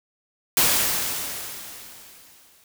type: noise with exponential decay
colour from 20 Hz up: white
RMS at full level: -17 dBFS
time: 0.57-2.64 s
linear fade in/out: 1 ms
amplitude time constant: 450 ms
effects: none